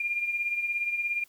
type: beating tone pair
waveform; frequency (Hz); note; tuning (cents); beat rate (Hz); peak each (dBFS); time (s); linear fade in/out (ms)
sine; 2400 / 2417; D7 / D7; +37 / +49; 17; -27 / -35; 0-1.24; 5
effects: white hiss -60 dBFS RMS until 1.28 s + MP3 96 kbps